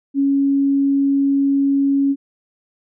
sine tone, 277.2 Hz, C#4, in tune, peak -13 dBFS, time 0.14-2.16 s, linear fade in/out 50 ms, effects none

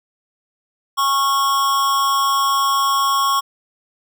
square tone with amplitude modulation, 1098 Hz, C#6, 17 cents flat, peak -13 dBFS, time 0.97-3.41 s, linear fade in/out 20 ms, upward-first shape sine, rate 280 Hz, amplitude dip 55%, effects none

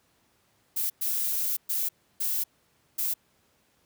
violet noise bursts at uneven times, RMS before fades -28 dBFS, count 5, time 0.76-0.9 / 1.01-1.57 / 1.69-1.89 / 2.2-2.44 / 2.98-3.14 s, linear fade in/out 10 ms, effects pink hiss -67 dBFS RMS until 3.85 s + high-pass 80 Hz 12 dB/octave

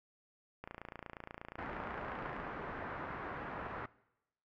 click train, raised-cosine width 0.5 ms, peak -29 dBFS, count 51, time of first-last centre 0.64-2.401 s, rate 28.4 Hz
white low-pass noise, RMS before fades -43 dBFS, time 1.58-3.86 s, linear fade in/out 5 ms, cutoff 1600 Hz, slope 24 dB/octave
effects noise-tail reverb RT60 0.9 s tail -21 dB re dry + MP3 96 kbps

